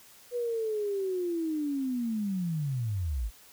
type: linear sweep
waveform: sine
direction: down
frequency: 492.3 to 46.25 Hz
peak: -28 dBFS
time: 0.31-3.31 s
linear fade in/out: 50 ms
effects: white hiss -55 dBFS RMS until 3.52 s